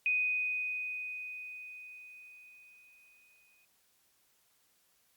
sine tone with exponential decay, 2494 Hz, D#7, 3 cents sharp, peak -26 dBFS, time 0.06-3.65 s, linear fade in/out 1 ms, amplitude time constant 780 ms, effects white hiss -71 dBFS RMS until 5.16 s + Opus 48 kbps

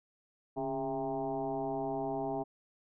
sine tone with frequency modulation, 535 Hz, C5, 38 cents sharp, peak -32 dBFS, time 0.56-2.44 s, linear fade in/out 20 ms, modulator 130 Hz, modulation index 2.5, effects none

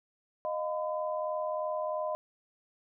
sine tone cluster, 618 / 701 / 1011 Hz, D#5 / F5 / B5, -12 / +6 / +40 cents, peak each -32 / -39 / -37 dBFS, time 0.45-2.15 s, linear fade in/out 0 ms, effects none

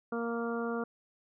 harmonic tone, 233.1 Hz, A#3, in tune, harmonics 1 / 2 / 3 / 4 / 5 / 6, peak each -35 / -35 / -42 / -47 / -42 / -42 dBFS, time 0.12-0.84 s, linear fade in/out 5 ms, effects none

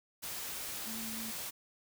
sine tone in noise, 223.8 Hz, A3, 30 cents sharp, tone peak -43 dBFS, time 0.86-1.32 s, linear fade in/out 20 ms, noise white, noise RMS -41 dBFS, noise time 0.22-1.51 s, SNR -5 dB, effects none

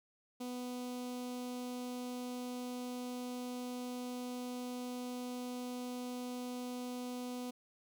sawtooth tone with notch filter, 248 Hz, B3, 7 cents sharp, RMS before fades -42 dBFS, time 0.4-7.51 s, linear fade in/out 10 ms, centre 1700 Hz, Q 0.96, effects none

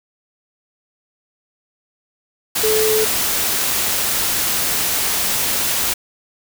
sine tone in noise, 434.7 Hz, A4, 21 cents flat, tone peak -15 dBFS, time 2.63-3.05 s, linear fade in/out 10 ms, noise white, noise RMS -19 dBFS, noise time 2.55-5.94 s, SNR +1 dB, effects none

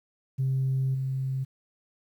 sine tone with level steps, 132.7 Hz, C3, 25 cents sharp, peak -22 / -26 dBFS, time 0.38-1.45 s, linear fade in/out 20 ms, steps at 0.94 s, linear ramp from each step 10 ms, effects tanh soft clip ceiling -20 dBFS + 10-bit

